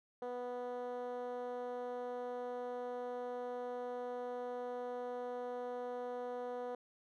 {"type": "tone with band-pass filter", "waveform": "10% pulse", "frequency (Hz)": 246.4, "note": "B3", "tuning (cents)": -4, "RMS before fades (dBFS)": -42, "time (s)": [0.22, 6.75], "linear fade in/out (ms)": 2, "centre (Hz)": 520, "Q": 2.3, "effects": []}